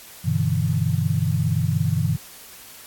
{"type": "chord", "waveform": "sine", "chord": "E minor seventh", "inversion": "first", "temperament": "equal with one note detuned", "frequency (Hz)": [98, 123.47, 147.68, 164.81], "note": ["G2", "B2", "D3", "E3"], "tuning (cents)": [0, 0, 10, 0], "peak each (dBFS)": -24, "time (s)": [0.24, 2.17], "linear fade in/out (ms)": 20, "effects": ["white hiss -43 dBFS RMS until 2.86 s", "AAC 64 kbps"]}